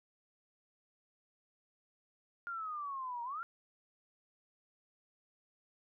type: exponential two-way sweep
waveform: sine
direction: down then up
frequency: 1416 to 932.3 to 1416 Hz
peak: -38 dBFS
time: 2.47-3.43 s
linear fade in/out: 0 ms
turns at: 3.23 s
effects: none